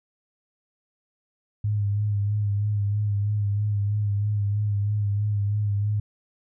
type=tone with vibrato; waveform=sine; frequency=103.1 Hz; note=G#2; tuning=12 cents flat; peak=-21 dBFS; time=1.64-6 s; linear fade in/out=5 ms; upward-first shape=sine; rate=3.1 Hz; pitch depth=37 cents each way; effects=none